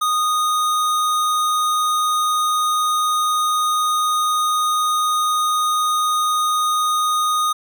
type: tone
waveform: square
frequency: 1237 Hz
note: D#6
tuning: 10 cents flat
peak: -17 dBFS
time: 0.01-7.53 s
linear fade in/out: 10 ms
effects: none